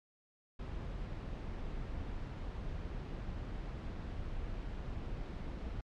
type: noise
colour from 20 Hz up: brown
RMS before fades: -41 dBFS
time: 0.59-5.81 s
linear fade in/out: 5 ms
effects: low-pass 4000 Hz 12 dB/octave + MP3 96 kbps